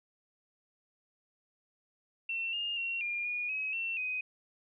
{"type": "tone with pitch steps", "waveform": "sine", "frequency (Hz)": [2703, 2827, 2738, 2408, 2444, 2549, 2700, 2508], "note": ["E7", "F7", "F7", "D7", "D#7", "D#7", "E7", "D#7"], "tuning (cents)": [43, 20, -35, 43, -32, 41, 41, 13], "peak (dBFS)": -32, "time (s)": [2.29, 4.21], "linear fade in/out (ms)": 5, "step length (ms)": 240, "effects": []}